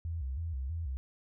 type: tone with vibrato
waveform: sine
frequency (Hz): 73.9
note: D2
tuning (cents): +11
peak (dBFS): -33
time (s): 0.05-0.97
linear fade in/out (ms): 0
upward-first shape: square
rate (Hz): 3.1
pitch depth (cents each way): 200
effects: none